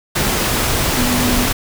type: tone in noise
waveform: sine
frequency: 246.9 Hz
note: B3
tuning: in tune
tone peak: -17 dBFS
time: 0.97-1.46 s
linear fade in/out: 10 ms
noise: pink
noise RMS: -17 dBFS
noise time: 0.15-1.53 s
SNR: -3 dB
effects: none